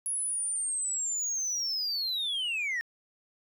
sine linear sweep, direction down, 10548 to 1802 Hz, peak -26 dBFS, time 0.06-2.81 s, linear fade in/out 0 ms, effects tanh soft clip ceiling -28 dBFS + 11-bit

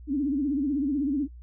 sine tone with vibrato, 282.4 Hz, C#4, 32 cents sharp, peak -23 dBFS, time 0.07-1.28 s, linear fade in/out 50 ms, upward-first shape sine, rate 16 Hz, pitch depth 130 cents each way, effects noise-tail reverb RT60 0.1 s tail -23 dB re dry + added 60 Hz sine -42 dBFS peak until 1.42 s

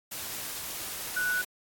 sine tone in noise, 1480 Hz, F#6, in tune, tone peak -26 dBFS, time 1.16-1.42 s, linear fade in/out 10 ms, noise white, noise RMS -37 dBFS, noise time 0.11-1.45 s, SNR +8 dB, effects AAC 64 kbps

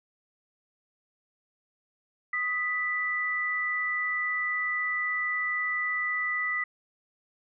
sine tone pair together, 1247.2 / 1975.5 Hz, D#6 / B6, +4 / 0 cents, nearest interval minor sixth, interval 796 cents, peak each -34 / -27 dBFS, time 2.33-6.64 s, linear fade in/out 5 ms, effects none

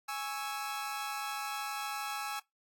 sawtooth chord, C# minor, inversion second, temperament equal, 830.6 / 1108.7 / 1318.5 Hz, G#5 / C#6 / E6, 0 / 0 / 0 cents, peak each -35 / -40 / -36 dBFS, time 0.08-2.4 s, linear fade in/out 10 ms, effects noise-tail reverb RT60 0.2 s tail -26 dB re dry + AAC 64 kbps

